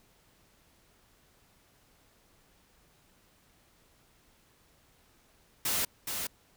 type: noise with echo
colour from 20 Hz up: white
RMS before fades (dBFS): -30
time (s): 5.65-5.85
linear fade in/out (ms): 5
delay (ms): 420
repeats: 1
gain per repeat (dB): -5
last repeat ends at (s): 6.27
effects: pink hiss -65 dBFS RMS until 6.56 s